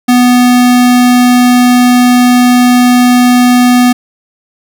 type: tone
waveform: square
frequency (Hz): 246.9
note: B3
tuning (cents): 0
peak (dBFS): -4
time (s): 0.08-3.93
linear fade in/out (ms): 10
effects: none